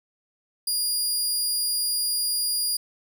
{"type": "tone", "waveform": "20% pulse", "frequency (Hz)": 4842, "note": "D#8", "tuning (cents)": -48, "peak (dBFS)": -17, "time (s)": [0.67, 2.77], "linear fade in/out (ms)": 5, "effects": []}